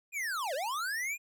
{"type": "linear two-way sweep", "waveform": "square", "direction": "down then up", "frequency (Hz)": [2489, 493.9, 2489], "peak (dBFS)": -33, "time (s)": [0.12, 1.18], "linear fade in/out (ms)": 50, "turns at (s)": 0.54, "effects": []}